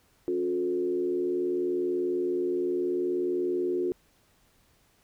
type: tone with frequency modulation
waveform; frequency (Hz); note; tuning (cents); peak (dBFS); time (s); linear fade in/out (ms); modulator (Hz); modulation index
sine; 360; F#4; -47; -25; 0.28-3.92; 0; 80.6; 0.69
effects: pink hiss -65 dBFS RMS until 5.03 s